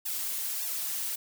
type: noise with flanger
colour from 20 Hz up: blue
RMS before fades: -33 dBFS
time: 0.05-1.16 s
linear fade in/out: 10 ms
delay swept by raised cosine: 1.1 to 5.1 ms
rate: 1.7 Hz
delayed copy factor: +0.9
effects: none